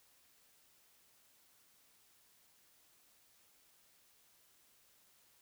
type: silence
effects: white hiss -69 dBFS RMS until 5.41 s